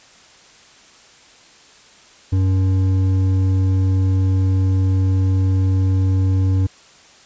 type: tone with hard clipping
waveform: sine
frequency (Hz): 94.6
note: F#2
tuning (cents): +39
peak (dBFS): -15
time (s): 2.32-6.67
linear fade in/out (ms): 10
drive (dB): 7
effects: white hiss -47 dBFS RMS until 7.25 s + resampled to 16000 Hz